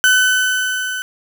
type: tone with level ramp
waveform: 35% pulse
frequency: 1509 Hz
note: F#6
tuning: 34 cents sharp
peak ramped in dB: -7 to -20 dBFS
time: 0.04-1.02 s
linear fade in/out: 0 ms
effects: none